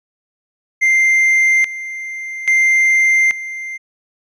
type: tone with tremolo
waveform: triangle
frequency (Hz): 2093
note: C7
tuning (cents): 0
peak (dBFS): -8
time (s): 0.81-3.78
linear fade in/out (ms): 20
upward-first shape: square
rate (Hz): 0.6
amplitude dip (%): 80
effects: resampled to 22050 Hz